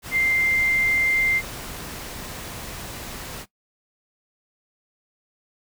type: tone in noise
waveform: sine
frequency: 2093 Hz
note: C7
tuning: in tune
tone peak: -18 dBFS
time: 0.11-1.42 s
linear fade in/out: 50 ms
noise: pink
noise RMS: -35 dBFS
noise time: 0.02-3.46 s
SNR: +14 dB
effects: noise-tail reverb RT60 0.1 s tail -18 dB re dry